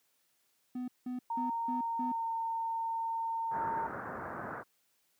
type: tone bursts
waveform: triangle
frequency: 249.9 Hz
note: B3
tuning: 21 cents sharp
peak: -33 dBFS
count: 5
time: 0.75-2.12 s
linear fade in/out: 5 ms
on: 130 ms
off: 180 ms
type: tone with pitch glide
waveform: sine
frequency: 923 to 910.3 Hz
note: A#5 to A#5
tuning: -17 to -41 cents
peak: -32 dBFS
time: 1.3-3.87 s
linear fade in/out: 5 ms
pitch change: -24 cents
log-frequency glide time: 1.82-2.33 s
type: low-pass noise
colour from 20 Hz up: white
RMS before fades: -41 dBFS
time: 3.5-4.64 s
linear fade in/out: 50 ms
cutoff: 1600 Hz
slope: 48 dB/octave
effects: white hiss -74 dBFS RMS until 5.19 s + high-pass 100 Hz 12 dB/octave